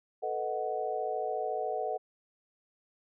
sine chord, B dominant seventh, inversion third, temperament equal, 440 / 493.9 / 622.3 / 740 Hz, A4 / B4 / D#5 / F#5, 0 / 0 / 0 / 0 cents, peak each -36 / -38 / -37 / -34 dBFS, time 0.22-1.98 s, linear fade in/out 20 ms, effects none

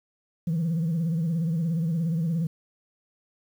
sine tone with vibrato, 164.81 Hz, E3, in tune, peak -21 dBFS, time 0.47-2.47 s, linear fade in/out 5 ms, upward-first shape sine, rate 17 Hz, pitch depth 96 cents each way, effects tanh soft clip ceiling -21 dBFS + 9-bit

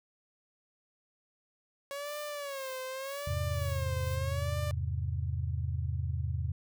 sawtooth tone with vibrato, 554.4 Hz, C#5, in tune, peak -33 dBFS, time 1.91-4.71 s, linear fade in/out 0 ms, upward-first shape sine, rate 0.83 Hz, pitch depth 120 cents each way
blue noise with tremolo, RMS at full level -50 dBFS, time 2.05-4.16 s, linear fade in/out 10 ms, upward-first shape sine, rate 2 Hz, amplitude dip 70%
sine chord, E augmented, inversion none, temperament equal with one note detuned, 82.41 / 102.22 / 130.81 Hz, E2 / G#2 / B#2, 0 / -27 / 0 cents, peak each -33 / -36 / -36 dBFS, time 3.27-6.52 s, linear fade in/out 5 ms
effects none

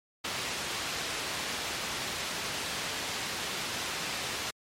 white low-pass noise, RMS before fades -35 dBFS, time 0.24-4.51 s, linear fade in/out 10 ms, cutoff 4600 Hz, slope 12 dB/octave, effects high-pass 60 Hz 12 dB/octave + MP3 64 kbps

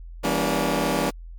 15% pulse chord, E diminished seventh, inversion none, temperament just, 164.81 / 197.78 / 237.3 / 284.8 Hz, E3 / G3 / Bb3 / Db4, 0 / +16 / +31 / +47 cents, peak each -21 / -21 / -21 / -19 dBFS, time 0.23-1.11 s, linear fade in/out 20 ms, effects added 42 Hz sine -36 dBFS peak until 1.38 s + MP3 96 kbps

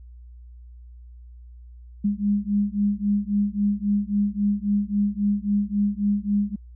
sine beating tone pair, 202.3 / 206 Hz, G#3 / G#3, -45 / -14 cents, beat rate 3.7 Hz, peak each -23 dBFS, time 2.04-6.56 s, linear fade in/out 10 ms, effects added 60 Hz sine -41 dBFS peak until 6.75 s

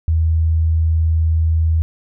sine tone, 80.7 Hz, E2, 36 cents flat, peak -12 dBFS, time 0.08-1.82 s, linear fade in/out 0 ms, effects none

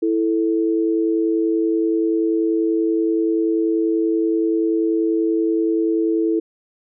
sine tone pair together, 329.6 / 440 Hz, E4 / A4, 0 / 0 cents, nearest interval perfect fourth, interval 500 cents, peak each -17 / -21 dBFS, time 0.02-6.4 s, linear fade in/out 10 ms, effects none

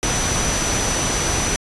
sine tone in noise, 5950 Hz, F#8, 9 cents sharp, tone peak -24 dBFS, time 0.03-1.56 s, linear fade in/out 0 ms, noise pink, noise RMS -21 dBFS, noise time 0.03-1.56 s, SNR -6 dB, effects resampled to 24000 Hz

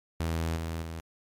sawtooth tone with level steps, 81.9 Hz, E2, 11 cents flat, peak -24 / -28 / -32 dBFS, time 0.2-1 s, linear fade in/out 0 ms, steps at 0.56 / 0.82 s, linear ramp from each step 5 ms, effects MP3 96 kbps

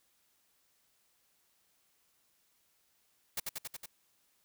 white noise with echo, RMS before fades -35 dBFS, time 3.37-3.4 s, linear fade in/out 5 ms, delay 92 ms, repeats 5, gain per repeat -2 dB, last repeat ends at 3.86 s, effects white hiss -73 dBFS RMS until 4.44 s

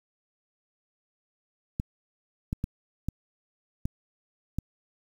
clicks, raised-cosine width 5 ms, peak -16 dBFS, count 6, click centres 1.799 / 2.529 / 2.641 / 3.086 / 3.855 / 4.586 s, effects 8-bit

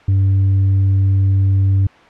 sine tone with tanh clipping, 97 Hz, G2, 18 cents flat, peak -11 dBFS, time 0.08-1.87 s, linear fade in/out 5 ms, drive 2 dB, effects white hiss -44 dBFS RMS until 2.09 s + low-pass 2000 Hz 12 dB/octave

